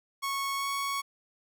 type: tone with pitch glide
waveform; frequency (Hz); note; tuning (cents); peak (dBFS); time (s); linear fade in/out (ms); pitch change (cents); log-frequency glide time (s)
sawtooth; 1103 to 1112; C#6 to C#6; -9 to +5; -26; 0.22-1.02; 20; +14; 0.56-0.68
effects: none